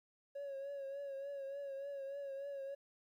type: tone with vibrato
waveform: triangle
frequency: 554.4 Hz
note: C#5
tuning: in tune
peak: -39 dBFS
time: 0.35-2.75 s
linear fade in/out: 10 ms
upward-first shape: triangle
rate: 3.4 Hz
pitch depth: 50 cents each way
effects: tanh soft clip ceiling -37 dBFS + 13-bit